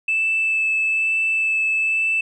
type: tone with vibrato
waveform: sine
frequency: 2630 Hz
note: E7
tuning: 5 cents flat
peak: -16 dBFS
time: 0.08-2.21 s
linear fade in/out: 5 ms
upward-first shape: sine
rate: 1.1 Hz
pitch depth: 9 cents each way
effects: tanh soft clip ceiling -13 dBFS